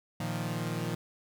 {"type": "chord", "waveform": "sawtooth", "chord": "Bb suspended fourth", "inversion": "none", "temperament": "equal", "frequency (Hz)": [116.54, 155.56, 174.61], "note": ["Bb2", "Eb3", "F3"], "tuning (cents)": [0, 0, 0], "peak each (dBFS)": -32, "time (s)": [0.2, 0.95], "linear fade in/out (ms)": 5, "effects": []}